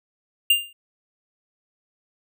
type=tone with exponential decay; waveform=square; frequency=2800 Hz; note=F7; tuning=4 cents sharp; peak=-12 dBFS; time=0.5-0.73 s; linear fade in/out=5 ms; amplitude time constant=49 ms; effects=none